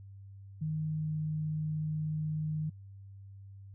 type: tone with pitch glide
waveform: sine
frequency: 155.56 to 154.4 Hz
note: D#3 to D#3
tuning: 0 to -13 cents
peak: -31 dBFS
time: 0.61-2.7 s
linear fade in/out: 10 ms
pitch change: -13 cents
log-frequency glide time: 0.83-1.18 s
effects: added 98 Hz sine -47 dBFS peak until 3.74 s